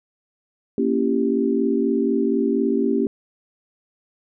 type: chord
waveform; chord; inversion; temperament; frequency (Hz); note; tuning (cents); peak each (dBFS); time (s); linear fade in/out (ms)
sine; A# diminished seventh; none; equal with one note detuned; 233.1 / 277.2 / 334.8 / 392; A#3 / C#4 / E4 / G4; 0 / 0 / +27 / 0; -22 / -22 / -27 / -22; 0.78-3.07; 2
effects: none